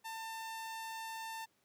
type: tone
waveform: sawtooth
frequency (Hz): 896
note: A5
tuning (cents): +31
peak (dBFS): -38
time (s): 0.04-1.46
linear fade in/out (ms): 20
effects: pink hiss -75 dBFS RMS until 1.64 s + high-pass 150 Hz 12 dB/octave